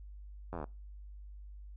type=slowing click train; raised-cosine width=1 ms; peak=-26 dBFS; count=10; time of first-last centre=0.53-0.642 s; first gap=11 ms; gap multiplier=1.03; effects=noise-tail reverb RT60 0.3 s tail -25 dB re dry + added 50 Hz sine -46 dBFS peak until 1.76 s